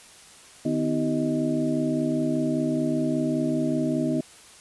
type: tone cluster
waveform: sine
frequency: 153.4 / 251.9 / 317 / 385.7 / 627 Hz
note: D#3 / B3 / D#4 / G4 / D#5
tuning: -24 / +34 / +32 / -28 / +13 cents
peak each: -31 / -25 / -27 / -34 / -31 dBFS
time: 0.65-4.21 s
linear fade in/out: 5 ms
effects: white hiss -49 dBFS RMS until 4.6 s + resampled to 24000 Hz